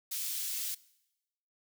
white high-pass noise, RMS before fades -36 dBFS, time 0.11-0.75 s, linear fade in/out 10 ms, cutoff 3400 Hz, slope 12 dB/octave, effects noise-tail reverb RT60 0.9 s tail -21 dB re dry

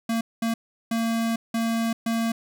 square tone bursts at uneven times, 228.2 Hz, A#3, 37 cents flat, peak -23 dBFS, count 5, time 0.09-0.21 / 0.42-0.54 / 0.91-1.36 / 1.54-1.93 / 2.06-2.32 s, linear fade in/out 5 ms, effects none

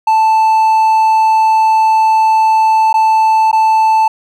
triangle tone with dropouts, 880 Hz, A5, in tune, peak -5 dBFS, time 0.07-4.08 s, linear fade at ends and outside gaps 5 ms, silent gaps 2.929-2.94 / 3.515-3.528 s, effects none

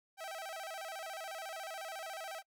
sawtooth tone with vibrato, 711 Hz, F5, 31 cents sharp, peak -38 dBFS, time 0.17-2.43 s, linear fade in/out 50 ms, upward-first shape square, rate 14 Hz, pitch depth 160 cents each way, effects noise-tail reverb RT60 0.1 s tail -25 dB re dry

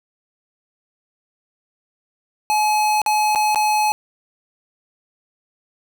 square tone with dropouts, 850 Hz, G#5, 40 cents sharp, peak -16 dBFS, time 2.5-3.92 s, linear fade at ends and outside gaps 0 ms, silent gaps 3.017-3.062 / 3.35-3.358 / 3.547-3.558 s, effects none

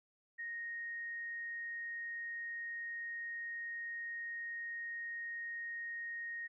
sine tone, 1864.7 Hz, A#6, in tune, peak -40 dBFS, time 0.38-6.48 s, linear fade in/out 20 ms, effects none

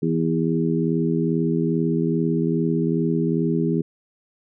harmonic tone with a mistuned harmonic, 82.41 Hz, E2, in tune, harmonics 2 / 3 / 4 / 5, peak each -22 / -24 / -25 / -26 dBFS, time 0.02-3.82 s, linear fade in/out 10 ms, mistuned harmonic 5, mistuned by -19 cents, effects none

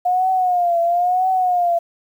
sine tone with vibrato, 715 Hz, F5, 41 cents sharp, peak -14 dBFS, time 0.05-1.79 s, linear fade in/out 10 ms, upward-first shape triangle, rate 1 Hz, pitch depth 100 cents each way, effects 8-bit

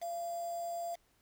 sine tone with quantisation, 685 Hz, F5, 34 cents flat, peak -36 dBFS, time 0.01-0.96 s, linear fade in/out 20 ms, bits 8, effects pink hiss -72 dBFS RMS until 1.21 s

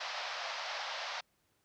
pink band-pass noise, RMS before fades -40 dBFS, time 0-1.21 s, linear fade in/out 10 ms, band 600 to 5500 Hz, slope 48 dB/octave, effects pink hiss -75 dBFS RMS until 1.64 s + high-pass 60 Hz 12 dB/octave

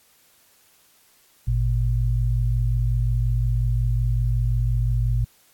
sine tone pair together, 52.45 / 118 Hz, G#1 / A#2, +18 / +22 cents, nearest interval octave + major second, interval 1404 cents, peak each -21 dBFS, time 1.47-5.25 s, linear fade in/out 10 ms, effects white hiss -58 dBFS RMS until 5.53 s + AAC 64 kbps

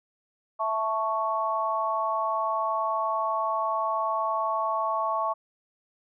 sine chord, A major, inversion second, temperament equal, 659.3 / 880 / 1108.7 Hz, E5 / A5 / C#6, 0 / 0 / 0 cents, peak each -30 / -30 / -27 dBFS, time 0.59-5.34 s, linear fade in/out 20 ms, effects none

